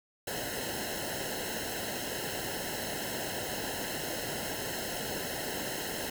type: noise with comb filter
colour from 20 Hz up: pink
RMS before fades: -36 dBFS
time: 0.27-6.1 s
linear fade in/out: 5 ms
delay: 0.85 ms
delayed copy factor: -0.9
effects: none